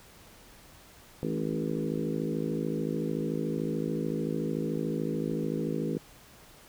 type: harmonic tone with a mistuned harmonic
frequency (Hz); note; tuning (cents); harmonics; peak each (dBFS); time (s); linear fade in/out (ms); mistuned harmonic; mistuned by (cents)
53.6; A1; -45; 3 / 4 / 5 / 6 / 7 / 8 / 9; -34 / -35 / -36 / -37 / -37 / -38 / -39; 1.23-5.98; 0; 5; +27
effects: pink hiss -54 dBFS RMS until 6.68 s